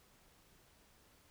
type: silence
effects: pink hiss -67 dBFS RMS until 1.3 s